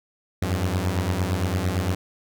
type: beating tone pair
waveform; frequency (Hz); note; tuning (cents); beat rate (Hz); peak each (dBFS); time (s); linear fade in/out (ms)
sawtooth; 87.2 / 96; F2 / G2; -2 / -36; 8.8; -21; 0.42-1.95; 5
effects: none